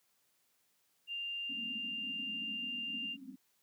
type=tone; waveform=sine; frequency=2794 Hz; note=F7; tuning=in tune; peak=-37 dBFS; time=1.07-3.17 s; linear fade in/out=50 ms
type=band-pass noise; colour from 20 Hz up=white; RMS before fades=-50 dBFS; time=1.49-3.36 s; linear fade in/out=10 ms; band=190 to 280 Hz; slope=96 dB/octave
effects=white hiss -75 dBFS RMS until 3.62 s + high-pass 80 Hz 12 dB/octave